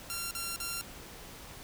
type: tone bursts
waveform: 5% pulse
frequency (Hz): 1375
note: F6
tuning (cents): -27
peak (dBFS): -23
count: 3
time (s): 0.1-0.812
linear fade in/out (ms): 0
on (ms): 210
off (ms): 41
effects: pink hiss -48 dBFS RMS until 1.63 s